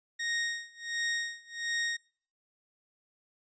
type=tone with tremolo; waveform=sawtooth; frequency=1864.7 Hz; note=A#6; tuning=in tune; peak=-25 dBFS; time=0.19-1.97 s; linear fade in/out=10 ms; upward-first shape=sine; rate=1.4 Hz; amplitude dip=95%; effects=noise-tail reverb RT60 0.5 s tail -26 dB re dry + resampled to 16000 Hz